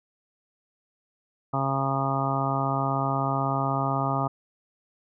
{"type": "harmonic tone", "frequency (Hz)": 136.1, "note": "C#3", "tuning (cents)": -31, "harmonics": [1, 2, 3, 4, 5, 6, 7, 8, 9], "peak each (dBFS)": [-28, -32, -38, -38, -31, -32, -33, -36, -30], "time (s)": [1.53, 4.28], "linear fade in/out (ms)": 10, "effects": []}